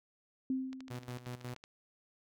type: tone with exponential decay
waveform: sine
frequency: 261.6 Hz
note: C4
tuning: in tune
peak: -29 dBFS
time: 0.5-1.24 s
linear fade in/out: 2 ms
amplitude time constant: 160 ms
type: click train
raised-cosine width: 0.2 ms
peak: -33 dBFS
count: 13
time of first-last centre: 0.73-1.639 s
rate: 13.2 Hz
type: tone with tremolo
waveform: sawtooth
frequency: 123.47 Hz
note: B2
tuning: in tune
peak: -36 dBFS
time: 0.9-1.55 s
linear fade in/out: 10 ms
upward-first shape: square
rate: 5.5 Hz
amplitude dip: 75%
effects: none